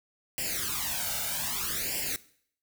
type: noise with flanger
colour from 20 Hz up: white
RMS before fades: -32 dBFS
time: 0.38-2.16 s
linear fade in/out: 0 ms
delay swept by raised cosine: 0.39 to 1.39 ms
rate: 0.63 Hz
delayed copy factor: +0.9
effects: noise-tail reverb RT60 0.6 s tail -19 dB re dry